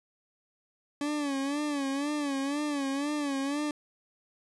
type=tone with vibrato; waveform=40% pulse; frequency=284.5 Hz; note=C#4; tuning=45 cents sharp; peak=-28 dBFS; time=1.01-3.71 s; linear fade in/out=2 ms; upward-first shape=sine; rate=2 Hz; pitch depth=88 cents each way; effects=resampled to 24000 Hz